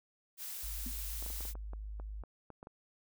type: noise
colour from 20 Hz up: blue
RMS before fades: -43 dBFS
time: 0.37-1.54 s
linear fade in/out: 50 ms
type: tone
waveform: sine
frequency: 51.91 Hz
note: G#1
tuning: in tune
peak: -40 dBFS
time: 0.63-2.23 s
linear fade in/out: 10 ms
type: tone with exponential decay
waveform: sine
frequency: 242.2 Hz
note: B3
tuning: 34 cents flat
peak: -38 dBFS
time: 0.86-0.95 s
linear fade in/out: 5 ms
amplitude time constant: 18 ms
type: clicks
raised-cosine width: 1 ms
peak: -35 dBFS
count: 12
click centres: 1.225 / 1.263 / 1.303 / 1.407 / 1.453 / 1.554 / 1.734 / 1.999 / 2.237 / 2.503 / 2.629 / 2.671 s
effects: none